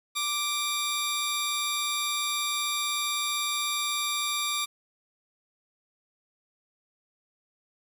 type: tone pair together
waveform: 15% pulse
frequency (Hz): 1174.7 / 3729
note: D6 / A#7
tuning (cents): 0 / 0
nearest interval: octave + minor sixth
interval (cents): 2000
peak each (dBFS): -23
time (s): 0.15-4.66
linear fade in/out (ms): 20
effects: resampled to 32000 Hz + 9-bit